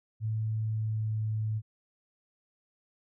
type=tone with pitch glide; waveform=sine; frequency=109.7 to 108.75 Hz; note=A2 to A2; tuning=-5 to -20 cents; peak=-28 dBFS; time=0.2-1.62 s; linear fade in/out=50 ms; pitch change=-15 cents; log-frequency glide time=0.59-1.2 s; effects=none